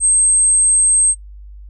sine tone, 8372 Hz, C9, in tune, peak -10 dBFS, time 0-1.15 s, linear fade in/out 50 ms, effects noise-tail reverb RT60 0.1 s tail -23 dB re dry + added 50 Hz sine -33 dBFS peak until 1.69 s

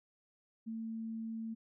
sine tone, 224.5 Hz, A3, 35 cents sharp, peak -38 dBFS, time 0.66-1.55 s, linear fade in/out 20 ms, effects none

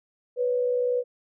sine tone pair together, 493.6 / 554 Hz, B4 / C#5, -1 / -1 cents, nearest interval major second, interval 200 cents, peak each -22 / -32 dBFS, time 0.36-1.04 s, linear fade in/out 50 ms, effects none

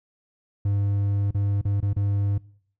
triangle tone with dropouts, 100.6 Hz, G2, 45 cents sharp, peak -18 dBFS, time 0.65-2.38 s, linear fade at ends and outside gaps 5 ms, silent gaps 1.309-1.346 / 1.614-1.651 / 1.804-1.826 / 1.932-1.964 s, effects noise-tail reverb RT60 0.6 s tail -23 dB re dry

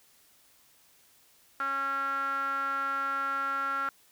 sawtooth tone with band-pass filter, 274 Hz, C#4, 20 cents flat, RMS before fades -31 dBFS, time 1.6-3.89 s, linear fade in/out 0 ms, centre 1400 Hz, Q 9.4, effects white hiss -62 dBFS RMS until 4.11 s

